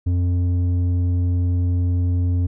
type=tone with low-pass filter; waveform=square; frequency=88.9 Hz; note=F2; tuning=31 cents sharp; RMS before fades=-19 dBFS; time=0.06-2.47 s; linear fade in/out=10 ms; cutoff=210 Hz; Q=1.1; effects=none